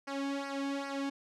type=tone with flanger; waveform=sawtooth; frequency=277.2 Hz; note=C#4; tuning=in tune; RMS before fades=-36 dBFS; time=0.07-1.1 s; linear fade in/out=10 ms; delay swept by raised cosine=0.27 to 1.57 ms; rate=2.5 Hz; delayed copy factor=-0.85; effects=low-pass 6000 Hz 12 dB/octave